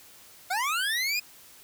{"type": "linear sweep", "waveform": "25% pulse", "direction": "up", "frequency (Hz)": [695, 2522], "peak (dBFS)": -22, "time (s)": [0.5, 1.2], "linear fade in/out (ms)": 10, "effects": ["white hiss -52 dBFS RMS until 1.63 s"]}